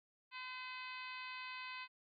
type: harmonic tone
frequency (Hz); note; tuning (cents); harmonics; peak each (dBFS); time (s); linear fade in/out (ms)
510; C5; -44; 2 / 3 / 4 / 5 / 6 / 7 / 8 / 9; -50 / -54 / -52 / -50 / -58 / -60 / -57 / -61; 0.31-1.88; 50
effects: none